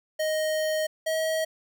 square tone pair in turn, 623 / 637.9 Hz, D#5 / D#5, +2 / +43 cents, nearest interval unison, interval 41 cents, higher second, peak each -25 dBFS, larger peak neither, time 0.19-0.87 / 1.06-1.45 s, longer first, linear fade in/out 10 ms, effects none

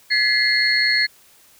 sine tone cluster, 1703 / 1961 / 2086 / 4323 Hz, G#6 / B6 / C7 / C#8, +43 / -13 / -6 / -44 cents, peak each -21 / -24 / -20 / -18 dBFS, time 0.1-1.07 s, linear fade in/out 20 ms, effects tanh soft clip ceiling -6 dBFS + white hiss -52 dBFS RMS until 1.59 s

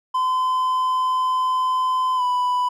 triangle tone with pitch glide, 1023 to 992.2 Hz, C6 to B5, -39 to +8 cents, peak -16 dBFS, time 0.14-2.69 s, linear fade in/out 10 ms, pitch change -53 cents, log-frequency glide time 2.16-2.22 s, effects none

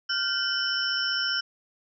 sine tone cluster, 1407 / 1542 / 3013 / 5250 / 5470 Hz, F6 / G6 / F#7 / E8 / F8, +12 / -29 / +31 / -8 / -37 cents, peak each -31 dBFS, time 0.09-1.41 s, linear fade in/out 10 ms, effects none

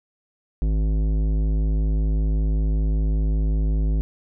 triangle tone with tanh clipping, 52.6 Hz, G#1, 23 cents sharp, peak -20 dBFS, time 0.62-4.01 s, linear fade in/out 0 ms, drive 18 dB, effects none

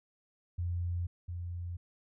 sine tone pair in turn, 87.31 / 87.31 Hz, F2 / F2, 0 / 0 cents, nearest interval unison, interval 0 cents, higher neither, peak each -31 / -36 dBFS, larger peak first, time 0.58-1.07 / 1.28-1.77 s, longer neither, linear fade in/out 10 ms, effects none

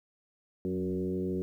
sine tone with frequency modulation, 277.2 Hz, C#4, in tune, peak -29 dBFS, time 0.65-1.42 s, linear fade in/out 0 ms, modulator 92.7 Hz, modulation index 1.7, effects 11-bit

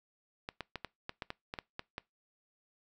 clicks, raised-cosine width 0.3 ms, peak -22 dBFS, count 11, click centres 0.489 / 0.607 / 0.757 / 0.847 / 1.094 / 1.222 / 1.304 / 1.539 / 1.588 / 1.794 / 1.981 s, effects noise-tail reverb RT60 0.2 s tail -23 dB re dry

